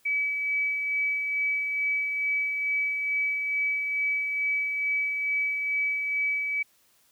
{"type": "tone with tremolo", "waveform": "sine", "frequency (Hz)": 2288, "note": "D7", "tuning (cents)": -46, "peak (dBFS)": -23, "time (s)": [0.05, 6.63], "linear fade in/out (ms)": 10, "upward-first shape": "sine", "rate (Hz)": 2.3, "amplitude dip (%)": 35, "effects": ["white hiss -64 dBFS RMS until 7.11 s"]}